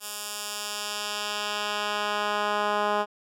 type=tone with band-pass filter sweep; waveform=10% pulse; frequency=207.7 Hz; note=G#3; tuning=in tune; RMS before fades=-29 dBFS; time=0-3.06 s; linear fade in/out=50 ms; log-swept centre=11000 to 930 Hz; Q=0.72; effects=none